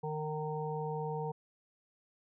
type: harmonic tone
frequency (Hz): 153.5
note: D#3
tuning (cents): -23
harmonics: 1 / 3 / 5 / 6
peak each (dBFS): -38 / -38 / -43 / -42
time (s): 0.03-1.32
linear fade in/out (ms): 10
effects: none